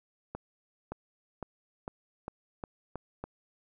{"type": "accelerating click train", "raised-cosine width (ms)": 1, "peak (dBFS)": -23, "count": 8, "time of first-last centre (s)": [0.35, 3.24], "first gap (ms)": 570, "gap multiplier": 0.89, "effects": []}